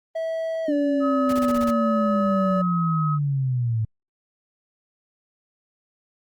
triangle tone with pitch glide, 651 to 576.6 Hz, E5 to D5, -22 to -32 cents, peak -22 dBFS, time 0.15-2.62 s, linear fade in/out 10 ms, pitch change -210 cents, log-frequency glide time 0.65-0.73 s
sine linear sweep, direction down, 293.7 to 108.1 Hz, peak -20 dBFS, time 0.68-3.85 s, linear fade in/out 5 ms
sine tone, 1272 Hz, D#6, 38 cents sharp, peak -25 dBFS, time 1-3.19 s, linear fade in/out 50 ms
pink noise bursts, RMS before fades -35 dBFS, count 7, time 1.29-1.707 s, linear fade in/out 5 ms, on 39 ms, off 24 ms
effects Opus 32 kbps

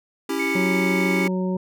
square chord, C# diminished, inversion none, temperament equal with one note detuned, 277.2 / 329.6 / 395.6 Hz, C#4 / E4 / G4, 0 / 0 / +16 cents, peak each -28 dBFS, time 0.29-1.28 s, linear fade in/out 5 ms
sine tone, 2217 Hz, C#7, in tune, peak -24 dBFS, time 0.39-1.28 s, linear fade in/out 10 ms
harmonic tone, 185 Hz, F#3, in tune, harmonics 1 / 2 / 3 / 5, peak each -22 / -28 / -32 / -36 dBFS, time 0.55-1.57 s, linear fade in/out 5 ms
effects none

